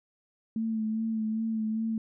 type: tone with vibrato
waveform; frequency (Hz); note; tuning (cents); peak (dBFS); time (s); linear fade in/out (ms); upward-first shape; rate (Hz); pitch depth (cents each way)
sine; 221; A3; +8; -27; 0.56-1.98; 2; sine; 2.5; 29
effects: none